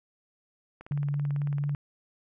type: click train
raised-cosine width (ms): 0.5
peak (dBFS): -30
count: 18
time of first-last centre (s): 0.81-1.749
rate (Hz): 18.1
type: tone with vibrato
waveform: sine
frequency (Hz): 143.6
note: D3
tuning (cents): -39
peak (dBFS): -26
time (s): 0.91-1.75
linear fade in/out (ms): 2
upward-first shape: sine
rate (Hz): 4.2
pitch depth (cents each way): 11
effects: none